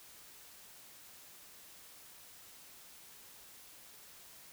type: silence
effects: white hiss -56 dBFS RMS until 4.52 s